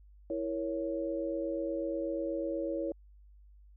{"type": "chord", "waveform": "sine", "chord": "A# diminished", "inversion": "second", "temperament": "equal", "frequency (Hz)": [329.6, 466.2, 554.4], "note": ["E4", "A#4", "C#5"], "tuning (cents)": [0, 0, 0], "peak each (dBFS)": [-35, -39, -35], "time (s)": [0.3, 2.92], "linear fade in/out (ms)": 2, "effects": ["added 50 Hz sine -54 dBFS peak until 3.76 s"]}